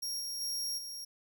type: tone with level steps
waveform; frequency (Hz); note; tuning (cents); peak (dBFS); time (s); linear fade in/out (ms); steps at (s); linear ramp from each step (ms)
sawtooth; 5588; F8; 0; -32 / -34 / -31 / -38; 0.02-1.05; 10; 0.19 / 0.4 / 0.77; 20
effects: none